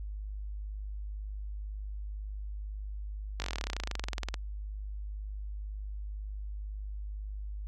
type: slowing click train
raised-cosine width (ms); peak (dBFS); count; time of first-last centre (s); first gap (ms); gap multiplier
0.2; -17; 28; 3.4-4.342; 20; 1.04
effects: added 51 Hz sine -36 dBFS peak until 7.67 s